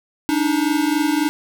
square tone pair together, 289.5 / 313.1 Hz, D4 / D#4, -25 / +11 cents, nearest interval minor second, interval 136 cents, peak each -20 dBFS, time 0.29-1.29 s, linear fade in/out 0 ms, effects none

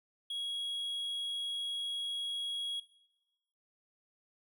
triangle tone, 3316 Hz, G#7, 3 cents flat, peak -34 dBFS, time 0.3-2.8 s, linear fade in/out 5 ms, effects noise-tail reverb RT60 1.0 s tail -18 dB re dry

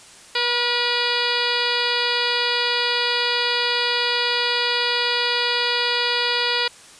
harmonic tone with a mistuned harmonic, 483.8 Hz, B4, 36 cents flat, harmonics 1 / 2 / 3 / 4 / 5 / 6 / 7 / 8 / 9 / 10, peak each -28 / -28 / -28 / -28 / -28 / -28 / -28 / -28 / -28 / -28 dBFS, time 0.35-6.68 s, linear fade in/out 5 ms, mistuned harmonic 3, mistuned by -21 cents, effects white hiss -45 dBFS RMS until 6.99 s + resampled to 22050 Hz

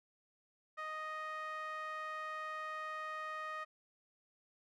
sawtooth tone with band-pass filter, 622.3 Hz, D#5, in tune, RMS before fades -43 dBFS, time 0.77-3.65 s, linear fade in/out 20 ms, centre 1500 Hz, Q 7.2, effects none

